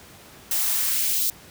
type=noise with high-pass filter sweep; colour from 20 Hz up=blue; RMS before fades=-23 dBFS; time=0.51-1.3 s; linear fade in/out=2 ms; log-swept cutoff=410 to 4500 Hz; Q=1.2; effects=pink hiss -47 dBFS RMS until 1.5 s + high-pass 60 Hz 12 dB/octave